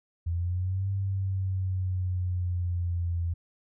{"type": "exponential two-way sweep", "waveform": "sine", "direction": "up then down", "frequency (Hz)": [83.7, 98.1, 84.7], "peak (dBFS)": -26, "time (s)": [0.26, 3.34], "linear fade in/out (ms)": 10, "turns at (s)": 0.9, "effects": []}